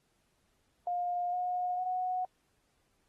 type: tone with pitch steps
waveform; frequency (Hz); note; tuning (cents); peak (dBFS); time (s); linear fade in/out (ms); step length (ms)
sine; 709 / 721.8 / 734.9; F5 / F#5 / F#5; +26 / -43 / -12; -30; 0.87-2.25; 2; 460
effects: pink hiss -75 dBFS RMS until 3.08 s + AAC 32 kbps